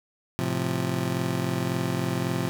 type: chord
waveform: 25% pulse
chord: F major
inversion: first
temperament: just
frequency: 109.13 / 130.96 / 174.61 Hz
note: A2 / C3 / F3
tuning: -14 / +2 / 0 cents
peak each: -29 / -25 / -25 dBFS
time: 0.39-2.49 s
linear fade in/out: 0 ms
effects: none